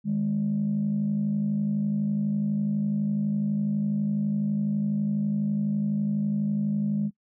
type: tone pair together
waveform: sine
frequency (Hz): 154.36 / 206.4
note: D#3 / G#3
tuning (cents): -13 / -10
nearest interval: perfect fourth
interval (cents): 503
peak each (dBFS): -29 / -23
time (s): 0.04-7.11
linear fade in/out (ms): 50
effects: noise-tail reverb RT60 0.1 s tail -23 dB re dry + tanh soft clip ceiling -18 dBFS